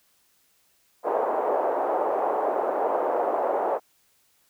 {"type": "band-pass noise", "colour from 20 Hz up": "white", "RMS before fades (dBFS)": -25, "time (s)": [1.03, 3.8], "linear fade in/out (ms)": 50, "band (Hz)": [420, 810], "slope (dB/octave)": 24, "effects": ["white hiss -65 dBFS RMS until 4.49 s"]}